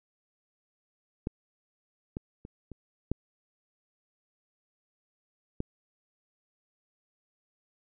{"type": "clicks", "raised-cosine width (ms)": 3, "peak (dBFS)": [-18, -21, -30, -29, -15, -18], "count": 6, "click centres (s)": [1.271, 2.169, 2.451, 2.717, 3.116, 5.604], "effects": []}